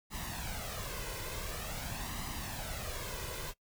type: noise with flanger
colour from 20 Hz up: pink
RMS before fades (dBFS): -40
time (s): 0.1-3.54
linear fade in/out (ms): 50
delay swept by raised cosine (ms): 1 to 2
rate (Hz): 0.47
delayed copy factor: +0.6
effects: noise-tail reverb RT60 0.1 s tail -20 dB re dry